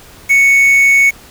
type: tone with quantisation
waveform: triangle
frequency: 2217 Hz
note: C#7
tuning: in tune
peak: -4 dBFS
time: 0.29-1.11 s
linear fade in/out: 20 ms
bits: 4
effects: pink hiss -39 dBFS RMS until 1.3 s